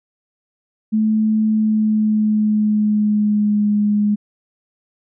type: tone with pitch glide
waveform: sine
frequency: 217 to 207.9 Hz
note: A3 to G#3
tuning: -24 to +2 cents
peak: -13 dBFS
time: 0.92-4.16 s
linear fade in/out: 20 ms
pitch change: -74 cents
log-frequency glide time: 1.49-3.68 s
effects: none